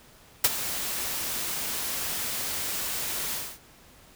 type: noise with ADSR envelope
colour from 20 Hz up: white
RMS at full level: -17 dBFS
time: 0.44-3.59 s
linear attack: 6 ms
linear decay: 34 ms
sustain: -14 dB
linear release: 260 ms
effects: pink hiss -54 dBFS RMS until 4.15 s